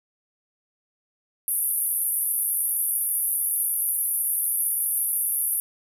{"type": "band-pass noise", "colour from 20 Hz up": "white", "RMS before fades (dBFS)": -25, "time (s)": [1.48, 5.6], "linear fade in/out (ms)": 0, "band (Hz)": [9700, 13000], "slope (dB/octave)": 96, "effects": []}